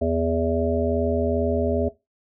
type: harmonic tone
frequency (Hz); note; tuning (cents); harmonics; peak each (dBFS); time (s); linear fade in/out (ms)
82.41; E2; 0; 1 / 3 / 5 / 7 / 8; -26 / -26 / -26 / -26 / -26; 0.01-1.89; 10
effects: noise-tail reverb RT60 0.2 s tail -17 dB re dry